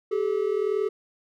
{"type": "tone pair together", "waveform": "triangle", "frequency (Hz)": [389.1, 430.1], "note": ["G4", "A4"], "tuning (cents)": [-13, -39], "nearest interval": "major second", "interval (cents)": 174, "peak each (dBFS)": [-24, -23], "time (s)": [0.11, 0.89], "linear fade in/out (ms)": 10, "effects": []}